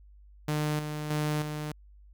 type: tone with tremolo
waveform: sawtooth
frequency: 151 Hz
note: D3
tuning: 48 cents sharp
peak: -23 dBFS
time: 0.48-1.72 s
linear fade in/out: 5 ms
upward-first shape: square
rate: 1.6 Hz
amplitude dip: 50%
effects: added 50 Hz sine -51 dBFS peak until 2.13 s